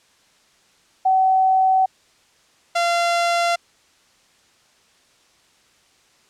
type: tone pair in turn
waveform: sine / sawtooth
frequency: 758 / 688 Hz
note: F#5 / F5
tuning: +42 / -26 cents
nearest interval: major second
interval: 168 cents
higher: first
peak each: -13 dBFS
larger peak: neither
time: 1.05-1.86 / 2.75-3.56 s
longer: neither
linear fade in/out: 10 ms
effects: white hiss -57 dBFS RMS until 6.29 s + low-pass 7000 Hz 12 dB/octave